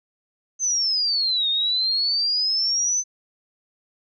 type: exponential two-way sweep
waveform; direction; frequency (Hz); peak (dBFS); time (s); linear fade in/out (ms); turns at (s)
sine; down then up; 6272 to 3663 to 6160; -19; 0.59-3.04; 50; 1.49
effects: none